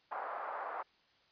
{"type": "band-pass noise", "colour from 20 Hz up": "pink", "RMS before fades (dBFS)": -41, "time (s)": [0.11, 0.83], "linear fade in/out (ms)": 10, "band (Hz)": [660, 1300], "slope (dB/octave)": 24, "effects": ["white hiss -69 dBFS RMS until 1.31 s", "resampled to 11025 Hz"]}